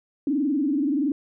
sine tone with frequency modulation, 286.7 Hz, D4, 42 cents flat, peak -20 dBFS, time 0.27-1.12 s, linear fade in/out 2 ms, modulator 21.2 Hz, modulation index 1.3, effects none

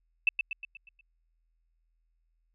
sine tone with echo, 2642 Hz, E7, 3 cents sharp, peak -19 dBFS, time 0.27-0.29 s, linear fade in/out 2 ms, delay 120 ms, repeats 6, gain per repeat -6 dB, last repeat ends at 1.01 s, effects added 41 Hz sine -70 dBFS peak until 2.54 s

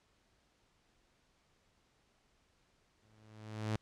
sawtooth tone with exponential growth, 108.2 Hz, A2, 29 cents flat, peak -28 dBFS, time 3.02-3.76 s, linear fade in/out 0 ms, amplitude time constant 160 ms, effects pink hiss -73 dBFS RMS until 3.81 s + low-pass 7000 Hz 12 dB/octave

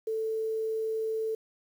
sine tone, 442.2 Hz, A4, 9 cents sharp, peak -28 dBFS, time 0.07-1.35 s, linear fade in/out 5 ms, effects 9-bit

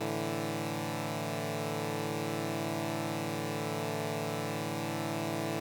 10% pulse chord, A suspended fourth, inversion none, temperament equal, 110 / 146.83 / 164.81 Hz, A2 / D3 / E3, 0 / 0 / 0 cents, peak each -29 dBFS, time 0-5.6 s, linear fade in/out 10 ms, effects none

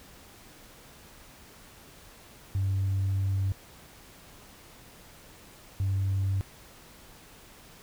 sine tone bursts at uneven times, 96.9 Hz, G2, 20 cents flat, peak -23 dBFS, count 2, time 2.55-3.52 / 5.8-6.41 s, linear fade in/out 0 ms, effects tanh soft clip ceiling -22 dBFS + pink hiss -52 dBFS RMS until 7.82 s

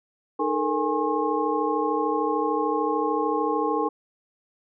sine tone cluster, 306.7 / 432.8 / 466.2 / 824 / 1077 Hz, D#4 / A4 / A#4 / G#5 / C6, -25 / -29 / 0 / -14 / +50 cents, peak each -28 dBFS, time 0.39-3.89 s, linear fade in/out 10 ms, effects none

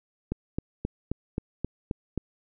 click train, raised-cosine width 3 ms, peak -15 dBFS, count 8, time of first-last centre 0.32-2.177 s, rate 3.77 Hz, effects none

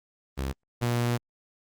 sawtooth tone pair in turn, 67.2 / 119.74 Hz, C2 / A#2, +47 / +47 cents, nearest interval minor seventh, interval 1000 cents, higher second, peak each -24 / -20 dBFS, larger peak second, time 0.37-0.53 / 0.81-1.18 s, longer second, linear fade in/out 20 ms, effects Opus 24 kbps

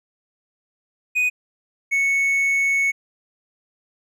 triangle tone pair in turn, 2489 / 2211 Hz, D#7 / C#7, 0 / -5 cents, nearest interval major second, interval 205 cents, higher first, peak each -15 dBFS, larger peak neither, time 1.15-1.3 / 1.91-2.92 s, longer second, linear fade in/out 20 ms, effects none

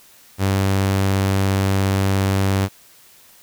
sawtooth tone, 97.1 Hz, G2, 16 cents flat, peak -12 dBFS, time 0.38-2.69 s, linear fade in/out 50 ms, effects white hiss -49 dBFS RMS until 3.42 s

